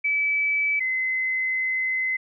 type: tone pair in turn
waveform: sine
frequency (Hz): 2300 / 2047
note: D7 / C7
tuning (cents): -37 / -38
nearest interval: major second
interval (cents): 201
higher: first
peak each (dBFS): -20 / -22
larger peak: first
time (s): 0.04-0.8 / 0.8-2.17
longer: second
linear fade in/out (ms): 10
effects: none